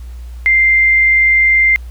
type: tone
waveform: sine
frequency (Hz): 2093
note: C7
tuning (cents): 0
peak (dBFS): -7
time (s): 0.46-1.76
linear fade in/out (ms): 0
effects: added 60 Hz sine -26 dBFS peak until 1.9 s + pink hiss -48 dBFS RMS until 1.9 s